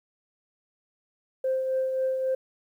sine tone with tremolo, 523.3 Hz, C5, in tune, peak -21 dBFS, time 1.44-2.35 s, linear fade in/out 5 ms, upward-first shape triangle, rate 3.7 Hz, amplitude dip 45%, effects tanh soft clip ceiling -19 dBFS + 10-bit

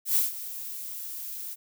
violet noise with ADSR envelope, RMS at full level -22 dBFS, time 0.05-1.56 s, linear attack 110 ms, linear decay 150 ms, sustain -15 dB, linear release 34 ms, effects none

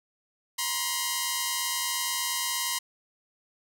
5% pulse tone pair together, 957.9 / 1046.5 Hz, A#5 / C6, +47 / 0 cents, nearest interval major second, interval 153 cents, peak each -18 / -18 dBFS, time 0.58-2.79 s, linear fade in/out 10 ms, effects none

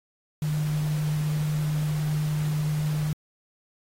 sine tone in noise, 151.7 Hz, D#3, 44 cents flat, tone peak -23 dBFS, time 0.42-3.13 s, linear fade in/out 2 ms, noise pink, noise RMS -41 dBFS, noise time 0.42-3.13 s, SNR +15 dB, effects AAC 48 kbps

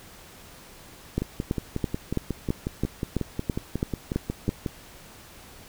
two click trains, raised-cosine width 3 ms, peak -14 / -11 dBFS, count 20 / 11, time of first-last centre 1.22-4.662 / 1.18-4.491 s, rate 5.52 / 3.02 Hz, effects pink hiss -48 dBFS RMS until 5.68 s

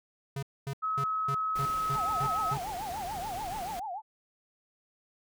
square tone bursts, 137.9 Hz, C#3, 9 cents flat, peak -33 dBFS, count 8, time 0.36-2.576 s, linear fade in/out 5 ms, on 67 ms, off 240 ms
sine tone, 1283 Hz, E6, 47 cents flat, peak -28 dBFS, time 0.82-2.55 s, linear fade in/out 20 ms
pink noise, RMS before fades -43 dBFS, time 1.55-3.8 s, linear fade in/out 10 ms
sine tone with vibrato, 784 Hz, G5, in tune, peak -34 dBFS, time 1.93-4.02 s, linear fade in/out 50 ms, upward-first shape triangle, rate 6.9 Hz, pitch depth 250 cents each way
effects none

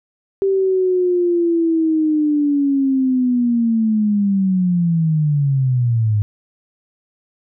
sine linear sweep, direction down, 392 to 102.5 Hz, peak -13 dBFS, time 0.42-6.22 s, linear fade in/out 0 ms, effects none

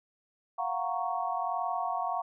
sine chord, Gb major seventh, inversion third, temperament equal, 698.5 / 740 / 932.3 / 1108.7 Hz, F5 / Gb5 / Bb5 / Db6, 0 / 0 / 0 / 0 cents, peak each -34 / -34 / -36 / -35 dBFS, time 0.58-2.22 s, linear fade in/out 10 ms, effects none

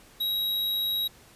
square tone, 3835 Hz, A#7, 48 cents sharp, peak -26 dBFS, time 0.2-1.08 s, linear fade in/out 10 ms, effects pink hiss -54 dBFS RMS until 1.35 s + resampled to 32000 Hz

